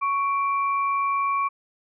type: tone pair together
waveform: sine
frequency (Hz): 1112 / 2348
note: C#6 / D7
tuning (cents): +5 / -1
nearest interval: octave + minor second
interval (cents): 1294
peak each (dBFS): -21 / -32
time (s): 0.01-1.49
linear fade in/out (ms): 20
effects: none